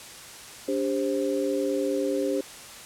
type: tone cluster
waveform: sine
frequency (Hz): 288.3 / 397.9 / 527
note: D4 / G4 / C5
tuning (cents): -32 / +26 / +12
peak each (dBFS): -28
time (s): 0.68-2.41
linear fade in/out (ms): 5
effects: white hiss -43 dBFS RMS until 2.85 s + low-pass 10000 Hz 12 dB/octave